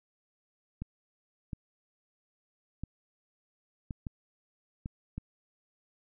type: clicks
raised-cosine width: 5 ms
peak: -24 dBFS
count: 7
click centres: 0.82 / 1.532 / 2.836 / 3.908 / 4.068 / 4.859 / 5.18 s
effects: none